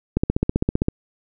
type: click train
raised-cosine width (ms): 3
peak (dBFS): -5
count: 12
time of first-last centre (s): 0.17-0.884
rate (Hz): 15.4
effects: none